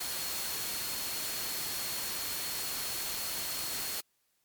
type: tone in noise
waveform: sine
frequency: 4311 Hz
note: C#8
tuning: 49 cents flat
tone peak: -42 dBFS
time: 0-4.01 s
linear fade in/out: 10 ms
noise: white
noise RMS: -36 dBFS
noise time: 0-4.01 s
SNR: -9 dB
effects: white hiss -75 dBFS RMS until 4.44 s + MP3 96 kbps